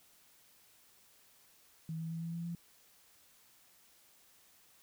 sine tone with pitch steps, 161.2 / 163.07 / 164.97 / 166.88 / 168.82 / 170.79 Hz, E3 / E3 / E3 / E3 / E3 / F3, -38 / -18 / +2 / +22 / +42 / -38 cents, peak -37 dBFS, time 1.89-2.55 s, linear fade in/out 2 ms, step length 110 ms, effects white hiss -65 dBFS RMS until 4.82 s

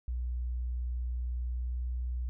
sine tone with pitch glide, 61 to 61.46 Hz, B1 to B1, -21 to -8 cents, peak -31 dBFS, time 0.08-2.29 s, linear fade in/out 0 ms, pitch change +13 cents, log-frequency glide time 1.47-1.82 s, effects none

